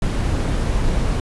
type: noise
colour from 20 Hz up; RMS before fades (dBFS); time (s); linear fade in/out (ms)
brown; -19; 0.02-1.2; 2
effects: resampled to 24000 Hz